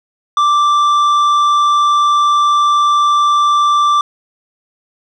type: tone with tanh clipping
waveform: sine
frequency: 1174.7 Hz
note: D6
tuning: in tune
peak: -10 dBFS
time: 0.37-4.01 s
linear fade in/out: 2 ms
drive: 8 dB
effects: none